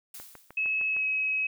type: noise with exponential decay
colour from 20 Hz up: blue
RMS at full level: -41 dBFS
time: 0.14-0.79 s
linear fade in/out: 5 ms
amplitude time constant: 140 ms
type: click train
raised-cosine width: 0.5 ms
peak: -30 dBFS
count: 6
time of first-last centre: 0.2-0.966 s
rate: 6.53 Hz
type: tone with pitch glide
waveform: sine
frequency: 2581 to 2554 Hz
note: E7 to D#7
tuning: -37 to +45 cents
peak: -25 dBFS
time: 0.57-1.47 s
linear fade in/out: 5 ms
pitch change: -18 cents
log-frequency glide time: 0.89-1.05 s
effects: none